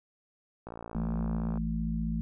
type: click train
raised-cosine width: 1 ms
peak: -27 dBFS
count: 53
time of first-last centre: 0.67-1.574 s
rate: 57.5 Hz
type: harmonic tone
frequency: 55.4 Hz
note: A1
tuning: 13 cents sharp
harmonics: 1 / 3 / 4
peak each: -33 / -33 / -33 dBFS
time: 0.95-2.21 s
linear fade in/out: 0 ms
effects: none